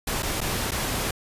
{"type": "noise with dropouts", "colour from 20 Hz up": "pink", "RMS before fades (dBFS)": -27, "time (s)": [0.07, 1.11], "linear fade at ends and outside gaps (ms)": 5, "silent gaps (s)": [[0.224, 0.229], [0.406, 0.413], [0.709, 0.717]], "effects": ["resampled to 32000 Hz"]}